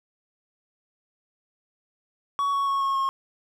triangle tone with pitch steps, 1124 / 1113 / 1102.1 / 1091.4 / 1080.7 Hz, C#6 / C#6 / C#6 / C#6 / C#6, +24 / +7 / -10 / -27 / -44 cents, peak -20 dBFS, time 2.39-3.09 s, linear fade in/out 0 ms, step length 140 ms, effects none

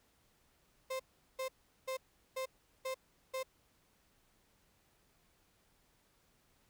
35% pulse tone bursts, 523.3 Hz, C5, in tune, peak -35 dBFS, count 6, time 0.9-3.432 s, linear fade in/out 10 ms, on 97 ms, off 390 ms, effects pink hiss -72 dBFS RMS until 6.69 s

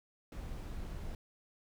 brown noise, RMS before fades -42 dBFS, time 0.32-1.15 s, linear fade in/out 2 ms, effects none

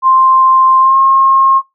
sine tone with pitch glide, 1049 to 1074.1 Hz, C6 to C6, +4 to +45 cents, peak -5 dBFS, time 0.02-1.62 s, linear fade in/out 50 ms, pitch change +41 cents, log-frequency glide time 0.8-0.97 s, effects noise-tail reverb RT60 0.2 s tail -18 dB re dry

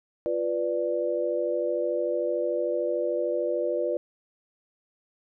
sine chord, B diminished, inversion second, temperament equal, 349.2 / 493.9 / 587.3 Hz, F4 / B4 / D5, 0 / 0 / 0 cents, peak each -30 / -28 / -28 dBFS, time 0.26-3.97 s, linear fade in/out 0 ms, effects none

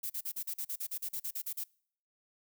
violet noise bursts, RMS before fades -37 dBFS, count 15, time 0.03-1.64 s, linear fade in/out 10 ms, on 70 ms, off 40 ms, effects noise-tail reverb RT60 0.6 s tail -26 dB re dry

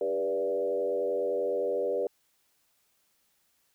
sine tone with frequency modulation, 488.5 Hz, B4, 19 cents flat, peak -26 dBFS, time 0.01-2.07 s, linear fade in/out 2 ms, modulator 90.3 Hz, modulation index 1.2, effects white hiss -71 dBFS RMS until 3.74 s

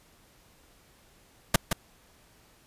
pink noise with echo, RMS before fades -18 dBFS, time 1.54-1.56 s, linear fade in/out 5 ms, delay 170 ms, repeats 1, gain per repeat -7 dB, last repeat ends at 1.73 s, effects pink hiss -60 dBFS RMS until 2.66 s + resampled to 32000 Hz

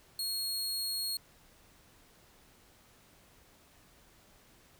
sawtooth tone, 4301 Hz, C8, 47 cents sharp, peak -30 dBFS, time 0.19-1.17 s, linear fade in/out 2 ms, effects pink hiss -62 dBFS RMS until 4.79 s

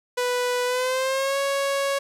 sawtooth tone with pitch glide, 493.9 to 554.4 Hz, B4 to C#5, 0 to 0 cents, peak -18 dBFS, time 0.17-1.99 s, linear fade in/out 10 ms, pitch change +200 cents, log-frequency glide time 0.65-1.38 s, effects low-pass 12000 Hz 12 dB/octave + 10-bit

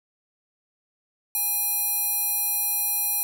square tone with band-pass filter, 824 Hz, G#5, 14 cents flat, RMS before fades -25 dBFS, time 1.35-3.23 s, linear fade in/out 0 ms, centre 12000 Hz, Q 6.3, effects none

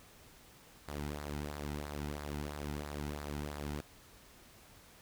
sawtooth tone with flanger, 73.42 Hz, D2, in tune, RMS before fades -41 dBFS, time 0.88-3.81 s, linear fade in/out 5 ms, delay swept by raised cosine 0.32 to 1.82 ms, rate 3 Hz, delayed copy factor -0.6, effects pink hiss -59 dBFS RMS until 5.01 s

